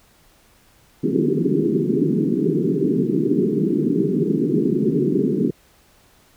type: band-pass noise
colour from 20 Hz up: white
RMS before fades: -19 dBFS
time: 1.03-5.51 s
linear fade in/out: 10 ms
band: 140 to 420 Hz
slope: 96 dB/octave
effects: pink hiss -55 dBFS RMS until 6.36 s